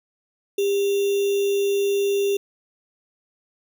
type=tone with sample-and-hold; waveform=sine; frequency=399.4 Hz; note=G4; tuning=32 cents sharp; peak=-18 dBFS; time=0.58-2.37 s; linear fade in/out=5 ms; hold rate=3150 Hz; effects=none